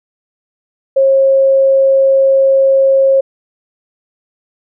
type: tone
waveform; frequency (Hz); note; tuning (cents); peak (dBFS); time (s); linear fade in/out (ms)
sine; 540; C#5; -45; -6; 0.96-3.21; 10
effects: none